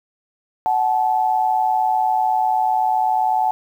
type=tone pair together; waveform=sine; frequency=745.8 / 866 Hz; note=F#5 / A5; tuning=+14 / -28 cents; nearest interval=minor third; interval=258 cents; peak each=-18 dBFS; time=0.66-3.51 s; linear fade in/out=0 ms; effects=8-bit